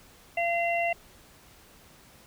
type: harmonic tone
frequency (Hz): 685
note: F5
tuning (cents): -34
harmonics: 1 / 3 / 4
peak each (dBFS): -26 / -31 / -32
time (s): 0.37-0.93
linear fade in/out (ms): 5
effects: pink hiss -55 dBFS RMS until 2.26 s